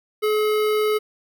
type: tone with notch filter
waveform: square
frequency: 426.5 Hz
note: G#4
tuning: 46 cents sharp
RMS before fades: -20 dBFS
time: 0.22-0.99 s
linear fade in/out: 20 ms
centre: 7000 Hz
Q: 1.1
effects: none